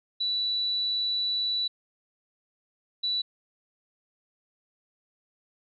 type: tone bursts at uneven times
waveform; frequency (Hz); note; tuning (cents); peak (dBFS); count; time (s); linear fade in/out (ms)
sine; 3951; B7; 0; -25; 2; 0.2-1.68 / 3.03-3.22; 10
effects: none